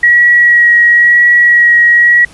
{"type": "tone with vibrato", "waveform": "sine", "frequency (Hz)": 1912, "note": "A#6", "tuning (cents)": 43, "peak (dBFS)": -3, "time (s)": [0.03, 2.25], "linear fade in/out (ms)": 5, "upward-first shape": "sine", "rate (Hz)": 0.98, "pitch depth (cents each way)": 12, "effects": ["pink hiss -39 dBFS RMS until 2.33 s", "resampled to 24000 Hz"]}